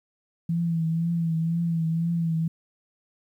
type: tone with vibrato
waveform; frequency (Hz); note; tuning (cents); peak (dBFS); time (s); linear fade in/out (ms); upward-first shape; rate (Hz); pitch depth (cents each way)
sine; 165.8; E3; +10; -22; 0.49-2.48; 5; triangle; 2; 51
effects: 10-bit